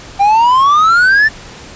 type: exponential sweep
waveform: triangle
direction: up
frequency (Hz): 784 to 1794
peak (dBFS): -4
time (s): 0.19-1.29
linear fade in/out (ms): 20
effects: pink hiss -33 dBFS RMS until 1.75 s + resampled to 16000 Hz